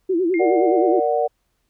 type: tone with vibrato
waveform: sine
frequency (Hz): 353.1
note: F4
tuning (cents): +19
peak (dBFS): -16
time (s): 0.09-1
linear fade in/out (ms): 10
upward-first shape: sine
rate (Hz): 9.6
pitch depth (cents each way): 140
type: tone with exponential decay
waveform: sine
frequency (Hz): 2119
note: C7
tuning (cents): +21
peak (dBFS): -26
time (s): 0.34-1.08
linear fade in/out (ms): 1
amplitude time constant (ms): 160
type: chord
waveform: sine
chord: Bb augmented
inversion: none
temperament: equal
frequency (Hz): 466.2 / 587.3 / 740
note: Bb4 / D5 / F#5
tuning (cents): 0 / 0 / 0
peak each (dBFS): -21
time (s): 0.39-1.28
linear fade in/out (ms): 20
effects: added 43 Hz sine -70 dBFS peak until 1.69 s + pink hiss -71 dBFS RMS until 1.69 s